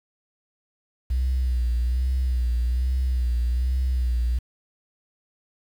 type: tone with vibrato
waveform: triangle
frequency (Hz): 62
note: B1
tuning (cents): +7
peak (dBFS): -16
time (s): 1.1-4.39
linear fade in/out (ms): 10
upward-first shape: sine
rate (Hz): 1.2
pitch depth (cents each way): 70
effects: tanh soft clip ceiling -18 dBFS + 8-bit